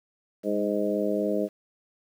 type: harmonic tone with a mistuned harmonic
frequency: 103.8 Hz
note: G#2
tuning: in tune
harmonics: 2 / 3 / 4 / 5 / 6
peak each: -30 / -30 / -30 / -30 / -30 dBFS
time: 0.43-1.49 s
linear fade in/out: 50 ms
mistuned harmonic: 2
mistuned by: -26 cents
effects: 9-bit